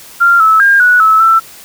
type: tone with pitch steps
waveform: sine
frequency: 1388 / 1304 / 1609 / 1470 / 1301 / 1333 Hz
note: F6 / E6 / G6 / F#6 / E6 / E6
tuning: -11 / -19 / +45 / -12 / -23 / +19 cents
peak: -4 dBFS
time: 0.2-1.4 s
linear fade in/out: 20 ms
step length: 200 ms
effects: white hiss -35 dBFS RMS until 1.64 s